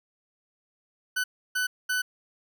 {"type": "tone bursts at uneven times", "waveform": "40% pulse", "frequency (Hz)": 1500, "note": "F#6", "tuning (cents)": 23, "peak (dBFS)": -24, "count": 3, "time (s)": [[1.16, 1.24], [1.55, 1.67], [1.89, 2.02]], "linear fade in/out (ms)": 10, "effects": []}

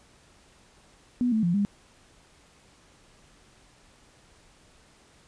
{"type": "tone with pitch steps", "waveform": "sine", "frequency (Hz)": [245.5, 219.3, 173, 202.4], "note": ["B3", "A3", "F3", "G#3"], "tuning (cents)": [-10, -6, -16, -44], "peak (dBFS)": -21, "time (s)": [1.21, 1.65], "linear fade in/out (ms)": 0, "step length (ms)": 110, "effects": ["pink hiss -58 dBFS RMS until 5.27 s", "resampled to 22050 Hz"]}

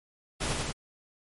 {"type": "noise with echo", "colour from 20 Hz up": "pink", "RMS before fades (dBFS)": -30, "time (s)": [0.4, 0.54], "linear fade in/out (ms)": 20, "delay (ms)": 94, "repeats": 2, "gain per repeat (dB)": -2, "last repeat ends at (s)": 0.728, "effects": ["MP3 48 kbps"]}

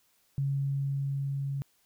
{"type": "tone with level ramp", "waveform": "sine", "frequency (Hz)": 138.59, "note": "C#3", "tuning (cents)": 0, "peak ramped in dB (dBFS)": [-26, -30], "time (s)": [0.38, 1.62], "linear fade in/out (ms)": 0, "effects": ["white hiss -69 dBFS RMS until 1.85 s"]}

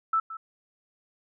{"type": "tone with echo", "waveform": "sine", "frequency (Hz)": 1318.5, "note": "E6", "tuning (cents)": 0, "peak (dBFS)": -21, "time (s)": [0.13, 0.2], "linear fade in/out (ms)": 5, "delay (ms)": 170, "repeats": 1, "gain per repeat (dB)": -14, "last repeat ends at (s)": 0.37, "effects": []}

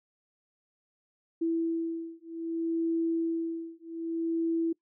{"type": "beating tone pair", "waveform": "sine", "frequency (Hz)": [330, 330.63], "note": ["E4", "E4"], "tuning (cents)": [2, 5], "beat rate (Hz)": 0.63, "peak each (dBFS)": [-31, -31], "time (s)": [1.41, 4.73], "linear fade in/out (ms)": 10, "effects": ["noise-tail reverb RT60 0.1 s tail -23 dB re dry"]}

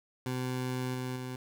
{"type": "tone with level steps", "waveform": "20% pulse", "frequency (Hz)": 127.4, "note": "C3", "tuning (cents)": -46, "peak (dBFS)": [-27, -29, -32], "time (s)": [0.26, 1.36], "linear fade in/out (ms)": 2, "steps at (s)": [0.94, 1.16], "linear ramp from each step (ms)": 5, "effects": []}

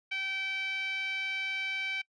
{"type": "tone with band-pass filter", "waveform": "10% pulse", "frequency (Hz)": 772, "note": "G5", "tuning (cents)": -27, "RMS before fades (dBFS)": -34, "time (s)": [0.11, 2.02], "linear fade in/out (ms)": 10, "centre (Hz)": 2300, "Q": 3.5, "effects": ["noise-tail reverb RT60 0.1 s tail -25 dB re dry", "resampled to 22050 Hz"]}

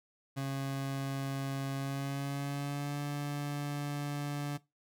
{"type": "tone with pitch glide", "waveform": "30% pulse", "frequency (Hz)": [136.6, 144.64], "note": ["C#3", "D3"], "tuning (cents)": [-25, -26], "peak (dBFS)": -31, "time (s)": [0.36, 4.58], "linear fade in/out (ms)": 20, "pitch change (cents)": 99, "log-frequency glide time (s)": [1.75, 3], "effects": ["noise-tail reverb RT60 0.2 s tail -18 dB re dry"]}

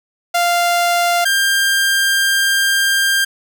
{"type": "tone pair in turn", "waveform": "sawtooth", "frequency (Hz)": [696, 1594.4], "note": ["F5", "G6"], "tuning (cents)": [-6, 29], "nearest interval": "octave + major second", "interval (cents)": 1435, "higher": "second", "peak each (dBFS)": -9, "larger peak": "neither", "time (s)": [[0.34, 1.25], [1.25, 3.25]], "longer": "second", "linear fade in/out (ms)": 10, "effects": []}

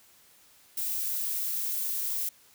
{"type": "noise", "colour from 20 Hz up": "violet", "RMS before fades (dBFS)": -31, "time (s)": [0.77, 2.29], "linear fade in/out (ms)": 5, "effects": ["white hiss -59 dBFS RMS until 2.54 s"]}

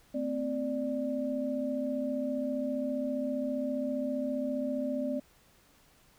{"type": "tone cluster", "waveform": "sine", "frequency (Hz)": [224.6, 259.6, 589], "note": ["A3", "C4", "D5"], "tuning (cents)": [36, -13, 5], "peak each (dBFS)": [-39, -32, -34], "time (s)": [0.14, 5.2], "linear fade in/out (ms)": 10, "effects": ["pink hiss -63 dBFS RMS until 6.18 s"]}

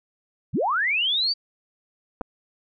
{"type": "linear sweep", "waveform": "sine", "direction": "up", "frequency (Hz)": [72.2, 4699], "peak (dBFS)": -20, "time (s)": [0.53, 1.34], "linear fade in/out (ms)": 20}
{"type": "clicks", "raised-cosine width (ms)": 1, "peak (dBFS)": -16, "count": 2, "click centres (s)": [2.211, 2.215]}
{"effects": []}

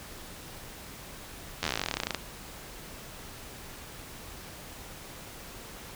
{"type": "slowing click train", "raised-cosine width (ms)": 0.2, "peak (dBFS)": -11, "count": 24, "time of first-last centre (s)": [1.63, 2.147], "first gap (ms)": 11, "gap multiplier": 1.06, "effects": ["pink hiss -45 dBFS RMS until 5.95 s"]}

